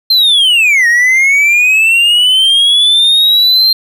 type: linear two-way sweep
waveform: triangle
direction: down then up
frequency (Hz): 4186 to 1850 to 4186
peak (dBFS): -4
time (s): 0.1-3.73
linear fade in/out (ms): 5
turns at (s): 0.87
effects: none

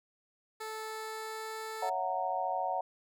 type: tone with pitch glide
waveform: 15% pulse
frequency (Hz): 437.5 to 440.3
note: A4 to A4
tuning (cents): -10 to +1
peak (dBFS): -32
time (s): 0.6-1.9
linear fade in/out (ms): 10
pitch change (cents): +11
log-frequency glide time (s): 0.77-1.58
type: chord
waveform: sine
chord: F# dominant seventh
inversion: second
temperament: just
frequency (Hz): 555 / 666 / 740 / 925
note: C#5 / E5 / F#5 / A#5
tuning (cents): +2 / +18 / 0 / -14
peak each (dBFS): -39 / -39 / -33 / -36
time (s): 1.82-2.81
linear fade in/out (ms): 5
effects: none

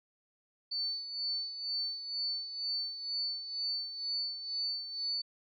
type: tone with tremolo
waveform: sine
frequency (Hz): 4501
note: C#8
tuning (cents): +26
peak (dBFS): -31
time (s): 0.71-5.22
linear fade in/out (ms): 10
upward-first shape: sine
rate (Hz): 2.1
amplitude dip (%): 65
effects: none

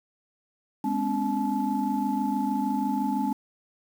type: tone cluster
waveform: sine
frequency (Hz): 207.6 / 254.8 / 281 / 863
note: G#3 / C4 / C#4 / A5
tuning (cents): 0 / -46 / +24 / -34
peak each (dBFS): -29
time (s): 0.84-3.33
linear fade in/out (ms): 5
effects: tanh soft clip ceiling -14 dBFS + 8-bit

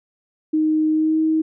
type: tone with pitch glide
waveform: sine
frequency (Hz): 311.1 to 316.4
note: D#4 to D#4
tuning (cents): 0 to +29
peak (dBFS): -15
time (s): 0.53-1.42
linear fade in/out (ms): 10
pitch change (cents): +29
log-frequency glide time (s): 0.91-1.19
effects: none

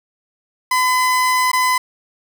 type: tone with dropouts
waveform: 30% pulse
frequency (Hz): 1012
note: B5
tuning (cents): +42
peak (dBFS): -11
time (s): 0.71-1.78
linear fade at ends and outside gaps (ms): 5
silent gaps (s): 1.517-1.531
effects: 7-bit

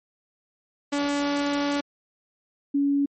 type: tone pair in turn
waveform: sawtooth / sine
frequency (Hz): 286.4 / 282.1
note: D4 / C#4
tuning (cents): -43 / +30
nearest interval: unison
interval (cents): 27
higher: first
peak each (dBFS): -19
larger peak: neither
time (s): 0.92-1.81 / 2.74-3.06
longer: first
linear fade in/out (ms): 10
effects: MP3 32 kbps

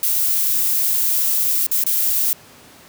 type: noise with dropouts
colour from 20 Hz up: violet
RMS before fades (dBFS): -18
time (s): 0.03-2.33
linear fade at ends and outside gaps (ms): 1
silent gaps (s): 1.665-1.714 / 1.838-1.864
effects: pink hiss -45 dBFS RMS until 2.88 s + high-pass 100 Hz 12 dB/octave

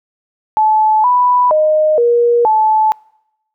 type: tone with pitch steps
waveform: sine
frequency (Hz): 865 / 988 / 617 / 475.4 / 868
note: A5 / B5 / D#5 / A#4 / A5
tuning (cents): -30 / 0 / -15 / +34 / -24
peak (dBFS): -8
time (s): 0.57-2.92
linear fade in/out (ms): 0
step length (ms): 470
effects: noise-tail reverb RT60 0.8 s tail -25 dB re dry

